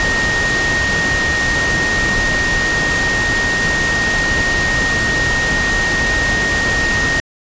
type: tone in noise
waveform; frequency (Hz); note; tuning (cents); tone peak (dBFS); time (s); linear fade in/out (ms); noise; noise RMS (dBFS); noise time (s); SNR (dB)
sine; 1859; A#6; -5; -15; 0-7.2; 0; pink; -19; 0-7.2; +1
effects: resampled to 16000 Hz